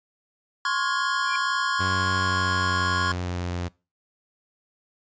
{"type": "chord", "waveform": "square", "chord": "Db major seventh", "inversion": "third", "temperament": "equal with one note detuned", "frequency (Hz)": [1046.5, 1108.7, 1420.5, 1661.2], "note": ["C6", "Db6", "F6", "Ab6"], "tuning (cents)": [0, 0, 29, 0], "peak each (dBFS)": -29, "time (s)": [0.65, 3.12], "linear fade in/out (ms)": 2}
{"type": "tone with exponential growth", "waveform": "sine", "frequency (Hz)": 2370, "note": "D7", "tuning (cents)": 15, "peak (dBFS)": -26, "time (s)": [1.23, 1.36], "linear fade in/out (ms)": 5, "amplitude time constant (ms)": 27}
{"type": "tone with pitch glide", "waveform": "sawtooth", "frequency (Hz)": [93.9, 88.12], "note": ["F#2", "F2"], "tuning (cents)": [26, 16], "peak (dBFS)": -23, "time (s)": [1.79, 3.69], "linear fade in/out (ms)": 20, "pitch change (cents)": -110, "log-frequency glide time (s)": [2.17, 3.51]}
{"effects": ["noise-tail reverb RT60 0.3 s tail -23 dB re dry", "resampled to 16000 Hz"]}